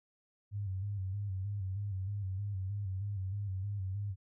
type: tone with vibrato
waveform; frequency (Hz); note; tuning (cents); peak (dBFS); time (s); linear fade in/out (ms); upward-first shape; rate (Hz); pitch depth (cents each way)
sine; 98.2; G2; +4; -34; 0.51-4.16; 50; square; 3.2; 65
effects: none